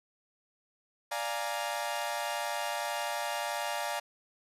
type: chord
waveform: sawtooth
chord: Bb dominant seventh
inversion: first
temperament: equal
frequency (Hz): 587.3 / 698.5 / 830.6 / 932.3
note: D5 / F5 / Ab5 / Bb5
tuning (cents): 0 / 0 / 0 / 0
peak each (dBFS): -34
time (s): 1.11-4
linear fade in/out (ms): 10
effects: resampled to 32000 Hz + 10-bit